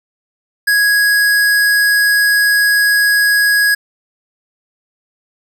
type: tone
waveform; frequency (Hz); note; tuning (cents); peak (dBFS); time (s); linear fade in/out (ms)
square; 1661.2; G#6; 0; -10; 0.67-3.75; 10
effects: none